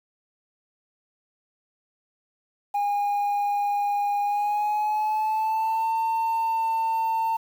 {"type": "tone with pitch glide", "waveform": "sine", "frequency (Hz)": [816, 900.2], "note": ["G#5", "A5"], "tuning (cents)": [-31, 39], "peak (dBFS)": -19, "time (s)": [2.74, 7.37], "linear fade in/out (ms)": 10, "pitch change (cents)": 170, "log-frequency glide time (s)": [4.23, 5.9], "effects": ["tanh soft clip ceiling -21 dBFS", "8-bit"]}